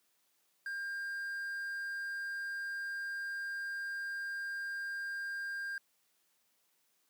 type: tone with quantisation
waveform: triangle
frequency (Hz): 1600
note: G6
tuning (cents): +35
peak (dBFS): -35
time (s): 0.66-5.78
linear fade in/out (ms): 2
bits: 10
effects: white hiss -75 dBFS RMS until 7.09 s + high-pass 150 Hz 12 dB/octave